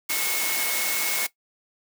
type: tone in noise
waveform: sine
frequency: 2183 Hz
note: C#7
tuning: 27 cents flat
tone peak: -30 dBFS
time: 0.09-1.27 s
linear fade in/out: 10 ms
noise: white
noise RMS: -26 dBFS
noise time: 0.09-1.27 s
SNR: -7 dB
effects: noise-tail reverb RT60 0.1 s tail -17 dB re dry + high-pass 300 Hz 12 dB/octave